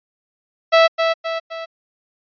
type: tone with echo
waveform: sawtooth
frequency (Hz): 657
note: E5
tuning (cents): -6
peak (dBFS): -5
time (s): 0.72-0.88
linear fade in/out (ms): 20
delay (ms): 260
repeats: 3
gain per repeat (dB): -6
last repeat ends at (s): 1.66
effects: resampled to 11025 Hz